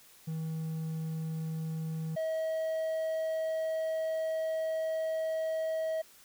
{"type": "tone pair in turn", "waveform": "triangle", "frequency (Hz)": [160, 640], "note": ["D#3", "D#5"], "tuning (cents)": [49, 49], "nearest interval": "2 octaves", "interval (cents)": 2400, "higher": "second", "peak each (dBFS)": [-31, -28], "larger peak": "second", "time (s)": [[0.27, 2.16], [2.16, 6.02]], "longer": "second", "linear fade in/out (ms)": 10, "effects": ["white hiss -58 dBFS RMS until 6.24 s"]}